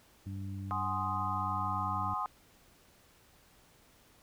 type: harmonic tone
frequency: 97.5 Hz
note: G2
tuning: 9 cents flat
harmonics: 1 / 2 / 3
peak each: -38 / -44 / -48 dBFS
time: 0.26-2.14 s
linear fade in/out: 5 ms
type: chord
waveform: sine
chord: Ab dominant seventh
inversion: third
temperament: equal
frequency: 740 / 830.6 / 1046.5 / 1244.5 Hz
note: Gb5 / Ab5 / C6 / Eb6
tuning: 0 / 0 / 0 / 0 cents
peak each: -41 / -39 / -36 / -36 dBFS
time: 0.71-2.26 s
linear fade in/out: 0 ms
effects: pink hiss -63 dBFS RMS until 4.22 s